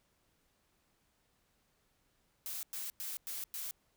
blue noise bursts, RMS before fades -41 dBFS, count 5, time 2.46-3.71 s, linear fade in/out 0 ms, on 170 ms, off 100 ms, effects pink hiss -75 dBFS RMS until 3.96 s

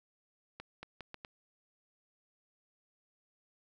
accelerating click train, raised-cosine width 0.3 ms, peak -28 dBFS, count 5, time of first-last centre 0.6-1.248 s, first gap 230 ms, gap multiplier 0.77, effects none

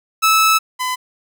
sawtooth tone pair in turn, 1306 / 1010 Hz, E6 / B5, -17 / +39 cents, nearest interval major third, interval 444 cents, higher first, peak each -7 / -15 dBFS, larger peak first, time 0.22-0.59 / 0.79-0.96 s, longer first, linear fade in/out 20 ms, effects none

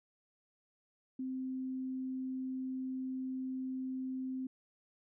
sine tone, 260 Hz, C4, 11 cents flat, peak -36 dBFS, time 1.19-4.47 s, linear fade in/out 5 ms, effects none

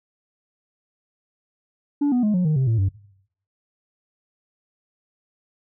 sine tone with pitch steps, 288.1 / 246.5 / 210.9 / 180.45 / 154.39 / 132.09 / 113.02 / 96.7 Hz, D4 / B3 / G#3 / F#3 / D#3 / C3 / A2 / G2, -33 / -3 / +27 / -43 / -13 / +17 / +47 / -23 cents, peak -14 dBFS, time 2.01-2.89 s, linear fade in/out 10 ms, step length 110 ms, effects noise-tail reverb RT60 0.7 s tail -23 dB re dry + tanh soft clip ceiling -16 dBFS

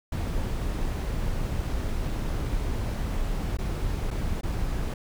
brown noise with dropouts, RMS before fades -28 dBFS, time 0.12-4.94 s, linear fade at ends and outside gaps 5 ms, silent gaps 3.571-3.586 / 4.106-4.11 / 4.411-4.432 s, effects none

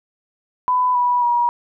sine tone with pitch steps, 1000 / 978.9 / 958.2 Hz, B5 / B5 / A#5, +21 / -16 / +47 cents, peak -14 dBFS, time 0.68-1.49 s, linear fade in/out 0 ms, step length 270 ms, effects none

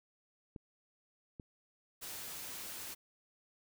clicks, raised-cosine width 3 ms, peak -33 dBFS, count 2, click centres 0.562 / 1.398 s
white noise, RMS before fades -45 dBFS, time 2.01-2.95 s, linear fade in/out 20 ms
effects none

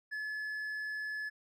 sine tone with hard clipping, 1716 Hz, A6, 44 cents flat, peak -37 dBFS, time 0.11-1.3 s, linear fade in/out 20 ms, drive 3 dB, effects none

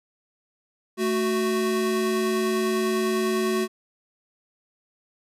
square tone pair together, 220 / 370 Hz, A3 / F#4, 0 / 0 cents, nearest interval major sixth, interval 900 cents, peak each -27 / -24 dBFS, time 0.97-3.68 s, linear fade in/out 50 ms, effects resampled to 32000 Hz

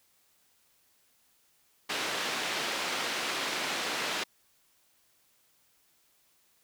white band-pass noise, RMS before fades -33 dBFS, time 1.89-4.24 s, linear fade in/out 10 ms, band 240 to 3600 Hz, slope 12 dB/octave, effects white hiss -68 dBFS RMS until 6.63 s

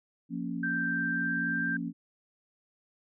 sine chord, Bb minor, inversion second, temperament equal, 174.61 / 233.1 / 277.2 Hz, F3 / Bb3 / Db4, 0 / 0 / 0 cents, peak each -36 dBFS, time 0.29-1.93 s, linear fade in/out 50 ms
sine tone with pitch glide, 1568 to 1578 Hz, G6 to G6, 0 to +11 cents, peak -29 dBFS, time 0.63-1.77 s, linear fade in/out 5 ms, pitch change +11 cents, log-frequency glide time 0.84-1.63 s
effects none

